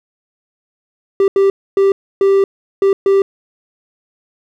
triangle tone bursts at uneven times, 392 Hz, G4, in tune, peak -6 dBFS, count 6, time 1.2-1.28 / 1.36-1.5 / 1.77-1.92 / 2.21-2.44 / 2.82-2.93 / 3.06-3.22 s, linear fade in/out 2 ms, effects none

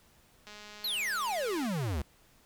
click train, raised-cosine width 0.2 ms, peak -31 dBFS, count 251, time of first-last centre 0.47-1.666 s, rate 209 Hz
square exponential sweep, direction down, 4435 to 65.41 Hz, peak -31 dBFS, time 0.84-2.02 s, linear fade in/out 5 ms
effects pink hiss -63 dBFS RMS until 2.45 s

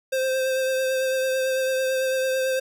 square tone with vibrato, 523.3 Hz, C5, in tune, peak -22 dBFS, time 0.12-2.6 s, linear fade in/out 10 ms, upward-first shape triangle, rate 9 Hz, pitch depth 21 cents each way, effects none

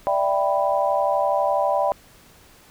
sine chord, E minor seventh, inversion third, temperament equal, 587.3 / 659.3 / 784 / 987.8 Hz, D5 / E5 / G5 / B5, 0 / 0 / 0 / 0 cents, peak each -22 / -25 / -23 / -25 dBFS, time 0.07-1.92 s, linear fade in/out 0 ms, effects pink hiss -51 dBFS RMS until 2.7 s

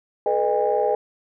sine tone cluster, 428.3 / 491.3 / 610 / 809 Hz, A4 / B4 / D#5 / G#5, -47 / -9 / -34 / -46 cents, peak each -23 dBFS, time 0.26-0.95 s, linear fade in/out 2 ms, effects tanh soft clip ceiling -9 dBFS

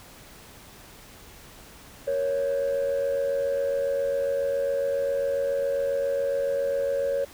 sine tone pair together, 467.1 / 554.4 Hz, A#4 / C#5, +3 / 0 cents, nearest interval minor third, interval 297 cents, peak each -28 / -22 dBFS, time 2.07-7.25 s, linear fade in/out 10 ms, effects tanh soft clip ceiling -20 dBFS + pink hiss -48 dBFS RMS until 7.33 s

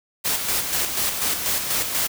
white noise with tremolo, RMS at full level -22 dBFS, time 0.24-2.08 s, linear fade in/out 20 ms, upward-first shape square, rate 4.1 Hz, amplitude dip 45%, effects none

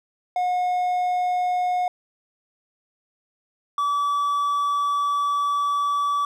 triangle tone pair in turn, 723 / 1149.8 Hz, F#5 / D6, -40 / -37 cents, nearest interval minor sixth, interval 803 cents, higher second, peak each -18 dBFS, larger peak neither, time 0.36-1.88 / 3.78-6.25 s, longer second, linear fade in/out 2 ms, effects none

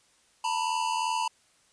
square tone pair together, 896.2 / 979 Hz, A5 / B5, +32 / -15 cents, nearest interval major second, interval 153 cents, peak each -30 / -30 dBFS, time 0.44-1.28 s, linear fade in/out 5 ms, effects white hiss -64 dBFS RMS until 1.72 s + resampled to 22050 Hz

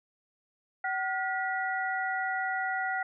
sine tone cluster, 760 / 1435 / 1946 Hz, F#5 / F6 / B6, +46 / +47 / -26 cents, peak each -32 / -33 / -34 dBFS, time 0.84-3.03 s, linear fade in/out 5 ms, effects none

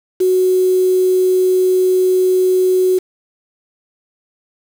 sine tone with quantisation, 370 Hz, F#4, in tune, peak -10 dBFS, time 0.2-2.99 s, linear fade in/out 10 ms, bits 5, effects none

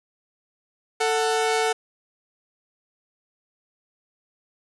sawtooth tone pair together, 444 / 739.4 Hz, A4 / F#5, +16 / -1 cents, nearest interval major sixth, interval 883 cents, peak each -18 / -21 dBFS, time 1-1.73 s, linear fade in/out 10 ms, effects resampled to 24000 Hz + 8-bit

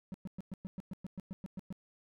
triangle tone bursts, 188.6 Hz, F#3, 33 cents sharp, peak -36 dBFS, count 13, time 0.12-1.726 s, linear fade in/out 0 ms, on 22 ms, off 110 ms, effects none

